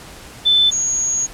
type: tone pair in turn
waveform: sine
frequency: 3520 / 6645 Hz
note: A7 / G#8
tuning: 0 / 0 cents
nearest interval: major seventh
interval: 1100 cents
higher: second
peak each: -10 / -16 dBFS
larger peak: first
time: 0.45-0.71 / 0.71-1.27 s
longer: second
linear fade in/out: 20 ms
effects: pink hiss -38 dBFS RMS until 1.33 s + low-pass 11000 Hz 12 dB/octave